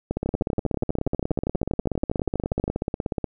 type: two click trains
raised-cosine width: 2 ms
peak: -11 / -11 dBFS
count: 53 / 31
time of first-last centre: 0.11-3.243 / 0.26-2.679 s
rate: 16.6 / 12.4 Hz
effects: none